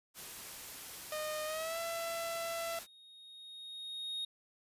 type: noise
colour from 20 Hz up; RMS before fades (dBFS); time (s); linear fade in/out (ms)
white; -47; 0.14-2.87; 50
type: tone with pitch glide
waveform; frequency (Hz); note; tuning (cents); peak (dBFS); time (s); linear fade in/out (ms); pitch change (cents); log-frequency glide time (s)
sawtooth; 614 to 669.6; D#5 to E5; -23 to +27; -33; 1.12-2.79; 2; +150; 1.45-1.79
type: tone with exponential growth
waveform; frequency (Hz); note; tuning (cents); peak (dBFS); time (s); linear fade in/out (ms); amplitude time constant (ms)
triangle; 3729; A#7; 0; -34; 1.85-4.25; 5; 520
effects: resampled to 32000 Hz